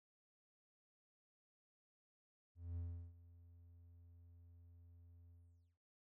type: tone with ADSR envelope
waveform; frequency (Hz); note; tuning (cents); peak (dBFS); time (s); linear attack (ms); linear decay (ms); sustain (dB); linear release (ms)
triangle; 85.7; F2; -32; -40; 2.55-5.78; 220; 360; -19; 470
effects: noise-tail reverb RT60 0.1 s tail -21 dB re dry